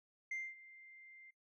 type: tone with ADSR envelope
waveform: sine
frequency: 2093 Hz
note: C7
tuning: in tune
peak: -36 dBFS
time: 0.31-1.31 s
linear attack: 6 ms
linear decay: 230 ms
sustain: -20 dB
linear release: 12 ms
effects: noise-tail reverb RT60 0.1 s tail -18 dB re dry + tanh soft clip ceiling -37 dBFS